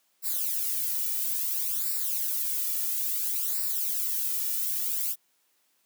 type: noise with flanger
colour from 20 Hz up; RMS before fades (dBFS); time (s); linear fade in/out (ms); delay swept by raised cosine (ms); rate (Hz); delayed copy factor
violet; -29; 0.22-5.16; 50; 0.31 to 1.91; 0.59; -0.95
effects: white hiss -70 dBFS RMS until 5.85 s + high-pass 200 Hz 12 dB/octave